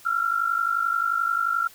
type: tone pair together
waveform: sine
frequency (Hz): 1342.6 / 1394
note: E6 / F6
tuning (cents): +31 / -4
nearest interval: minor second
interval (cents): 65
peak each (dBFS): -24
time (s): 0.05-1.68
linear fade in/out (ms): 10
effects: white hiss -50 dBFS RMS until 1.74 s